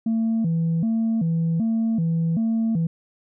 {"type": "tone with vibrato", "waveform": "sine", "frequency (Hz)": 192.8, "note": "G3", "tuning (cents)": -28, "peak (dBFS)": -17, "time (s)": [0.06, 2.87], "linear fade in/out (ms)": 5, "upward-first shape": "square", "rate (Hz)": 1.3, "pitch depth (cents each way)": 270, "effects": ["tanh soft clip ceiling -17 dBFS"]}